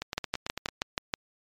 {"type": "two click trains", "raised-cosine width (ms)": 0.2, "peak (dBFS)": [-15, -10], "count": [7, 7], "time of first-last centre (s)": [[0.02, 0.687], [0.18, 1.138]], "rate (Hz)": [8.99, 6.26], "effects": ["MP3 96 kbps"]}